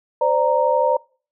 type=tone cluster; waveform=sine; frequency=516 / 588 / 931 Hz; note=C5 / D5 / A#5; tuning=-24 / +2 / -2 cents; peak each=-19 dBFS; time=0.21-0.97 s; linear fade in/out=5 ms; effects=noise-tail reverb RT60 0.4 s tail -25 dB re dry

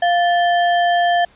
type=tone with sample-and-hold; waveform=sine; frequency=698.5 Hz; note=F5; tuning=in tune; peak=-12 dBFS; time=0.02-1.25 s; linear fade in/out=5 ms; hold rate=2450 Hz; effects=pink hiss -51 dBFS RMS until 1.35 s + resampled to 8000 Hz

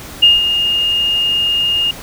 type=tone with ADSR envelope; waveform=sine; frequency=2836 Hz; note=F7; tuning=26 cents sharp; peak=-3 dBFS; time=0.22-1.91 s; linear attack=13 ms; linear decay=170 ms; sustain=-9 dB; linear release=3 ms; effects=pink hiss -32 dBFS RMS until 2.02 s

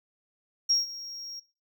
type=tone with ADSR envelope; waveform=triangle; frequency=5588 Hz; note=F8; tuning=in tune; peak=-16 dBFS; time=0.69-1.4 s; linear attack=18 ms; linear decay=150 ms; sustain=-20 dB; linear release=10 ms; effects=noise-tail reverb RT60 0.3 s tail -19 dB re dry + tanh soft clip ceiling -18 dBFS

